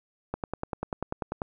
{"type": "click train", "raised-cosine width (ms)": 1, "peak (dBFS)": -16, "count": 12, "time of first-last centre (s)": [0.34, 1.418], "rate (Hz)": 10.2, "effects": []}